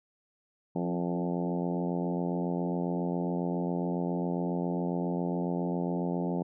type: harmonic tone with a mistuned harmonic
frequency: 87.31 Hz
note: F2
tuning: in tune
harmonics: 2 / 3 / 4 / 5 / 6 / 7 / 8 / 9 / 10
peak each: -31 / -35 / -37 / -39 / -41 / -42 / -43 / -44 / -45 dBFS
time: 0.75-6.43 s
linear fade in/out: 10 ms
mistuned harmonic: 3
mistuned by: +22 cents
effects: none